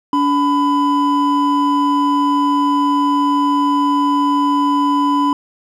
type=tone pair together; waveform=triangle; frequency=287 / 1000 Hz; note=D4 / B5; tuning=-40 / +21 cents; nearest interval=octave + minor seventh; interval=2161 cents; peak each=-13 dBFS; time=0.13-5.33 s; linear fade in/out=2 ms; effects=none